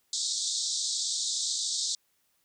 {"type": "band-pass noise", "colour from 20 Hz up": "pink", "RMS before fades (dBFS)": -31, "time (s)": [0.13, 1.95], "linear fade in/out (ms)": 2, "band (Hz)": [3600, 8300], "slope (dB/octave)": 96, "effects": ["white hiss -72 dBFS RMS until 2.44 s"]}